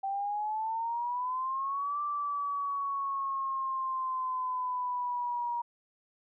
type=exponential two-way sweep; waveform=sine; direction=up then down; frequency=776 to 1174 to 949 Hz; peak=-30 dBFS; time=0.03-5.62 s; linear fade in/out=10 ms; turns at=2.01 s; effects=none